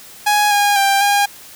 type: tone with pitch steps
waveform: sawtooth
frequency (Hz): 832 / 817 / 791 / 811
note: G#5 / G#5 / G5 / G#5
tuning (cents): +3 / -29 / +15 / -41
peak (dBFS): -8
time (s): 0.26-1.26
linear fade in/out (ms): 10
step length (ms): 250
effects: white hiss -39 dBFS RMS until 1.55 s